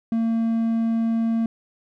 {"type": "tone", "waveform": "triangle", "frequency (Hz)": 227.5, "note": "A#3", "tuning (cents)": -42, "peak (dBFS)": -17, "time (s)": [0.12, 1.46], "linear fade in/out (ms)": 2, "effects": []}